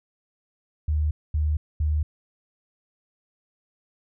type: tone bursts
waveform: sine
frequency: 76 Hz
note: D#2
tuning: 40 cents flat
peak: -20 dBFS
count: 3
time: 0.88-2.03 s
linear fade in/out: 5 ms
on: 230 ms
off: 230 ms
effects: none